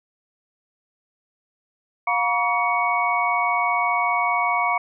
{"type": "tone cluster", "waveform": "sine", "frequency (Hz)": [711, 956, 1136, 2230], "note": ["F5", "A#5", "C#6", "C#7"], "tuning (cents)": [31, 43, 42, 10], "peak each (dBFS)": -24, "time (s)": [2.07, 4.78], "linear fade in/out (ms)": 5, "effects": []}